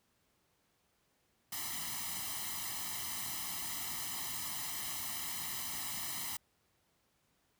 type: noise with comb filter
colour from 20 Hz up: white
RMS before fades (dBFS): -40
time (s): 1.52-6.37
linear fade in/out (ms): 5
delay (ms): 0.99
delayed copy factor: +0.9
effects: pink hiss -75 dBFS RMS until 7.59 s + high-pass 60 Hz 12 dB/octave